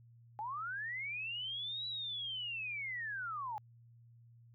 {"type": "linear two-way sweep", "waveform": "sine", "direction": "up then down", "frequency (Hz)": [820, 3951, 820], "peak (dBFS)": -38, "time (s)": [0.39, 3.58], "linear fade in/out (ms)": 0, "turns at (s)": 1.87, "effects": ["added 117 Hz sine -58 dBFS peak until 4.54 s"]}